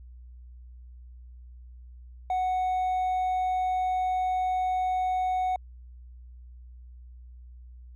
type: tone with hard clipping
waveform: sine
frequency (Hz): 740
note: F#5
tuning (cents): 0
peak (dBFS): -25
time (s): 2.3-5.56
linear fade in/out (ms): 2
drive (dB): 2
effects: added 61 Hz sine -44 dBFS peak until 7.95 s